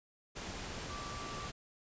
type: tone in noise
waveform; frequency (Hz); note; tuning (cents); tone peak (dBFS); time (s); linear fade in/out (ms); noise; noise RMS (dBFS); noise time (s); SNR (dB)
sine; 1166; D6; -13; -45; 0.89-1.49; 20; pink; -43; 0.35-1.52; -5
effects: resampled to 16000 Hz